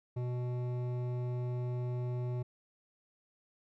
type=tone with hard clipping; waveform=triangle; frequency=123.47 Hz; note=B2; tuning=in tune; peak=-35 dBFS; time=0.16-2.43 s; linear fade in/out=10 ms; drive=16 dB; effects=none